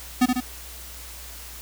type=tone with echo; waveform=square; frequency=250.9 Hz; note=B3; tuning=28 cents sharp; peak=-15 dBFS; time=0.21-0.26 s; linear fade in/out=10 ms; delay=73 ms; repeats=2; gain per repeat=-4 dB; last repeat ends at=0.406 s; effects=added 60 Hz sine -42 dBFS peak until 1.61 s + white hiss -41 dBFS RMS until 1.61 s